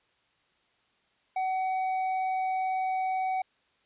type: tone with hard clipping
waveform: sine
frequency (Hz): 753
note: F#5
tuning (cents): +30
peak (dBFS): -28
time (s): 1.36-3.42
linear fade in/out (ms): 5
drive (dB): 5
effects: white hiss -69 dBFS RMS until 3.85 s + resampled to 8000 Hz